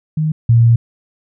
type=tone pair in turn; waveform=sine; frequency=155.56 / 116.54 Hz; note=D#3 / A#2; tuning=0 / 0 cents; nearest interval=perfect fourth; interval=500 cents; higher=first; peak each=-13 / -6 dBFS; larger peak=second; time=0.17-0.32 / 0.49-0.76 s; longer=second; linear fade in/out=5 ms; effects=none